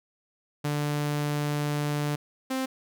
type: tone pair in turn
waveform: sawtooth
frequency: 147.2 / 262.3 Hz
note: D3 / C4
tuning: +4 / +4 cents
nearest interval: minor seventh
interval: 1000 cents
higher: second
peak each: -22 / -23 dBFS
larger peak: first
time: 0.64-2.16 / 2.5-2.66 s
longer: first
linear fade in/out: 10 ms
effects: none